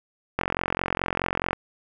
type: click train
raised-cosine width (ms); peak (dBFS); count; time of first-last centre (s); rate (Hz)
0.5; -8; 52; 0.39-1.531; 44.7
effects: none